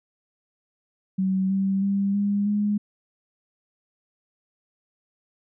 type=tone with pitch steps; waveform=sine; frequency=189.6 / 193.81 / 198.11 / 202.5 / 207 Hz; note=F#3 / G3 / G3 / G#3 / G#3; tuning=+43 / -19 / +19 / -43 / -5 cents; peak=-20 dBFS; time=1.18-2.78 s; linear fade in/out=10 ms; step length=320 ms; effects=none